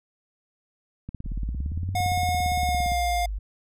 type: click train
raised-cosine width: 5 ms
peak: -22 dBFS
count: 33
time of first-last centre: 1.09-2.919 s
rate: 17.5 Hz
type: linear two-way sweep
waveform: sine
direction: up then down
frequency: 33.82 to 95.8 to 48 Hz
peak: -27 dBFS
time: 1.24-3.39 s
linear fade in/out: 10 ms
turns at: 1.92 s
type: tone with pitch glide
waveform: square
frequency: 722 to 705.9 Hz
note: F#5 to F5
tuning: -43 to +18 cents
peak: -24 dBFS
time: 1.95-3.26 s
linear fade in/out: 5 ms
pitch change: -39 cents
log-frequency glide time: 2.66-2.94 s
effects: resampled to 32000 Hz